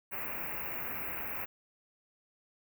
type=band-stop noise; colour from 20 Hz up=white; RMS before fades=-38 dBFS; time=0.11-1.46 s; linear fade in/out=20 ms; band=2700 to 14000 Hz; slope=96 dB/octave; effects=none